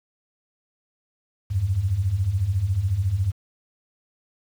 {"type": "beating tone pair", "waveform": "sine", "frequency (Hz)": [85.5, 99.5], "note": ["F2", "G2"], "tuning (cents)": [-36, 26], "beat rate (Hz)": 14, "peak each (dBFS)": [-26, -21], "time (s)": [1.5, 3.32], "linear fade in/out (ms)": 20, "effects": ["8-bit"]}